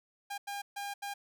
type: tone bursts at uneven times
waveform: sawtooth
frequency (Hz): 806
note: G5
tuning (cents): +48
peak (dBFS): -33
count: 4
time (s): 0.3-0.38 / 0.47-0.62 / 0.76-0.94 / 1.02-1.14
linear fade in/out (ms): 10
effects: none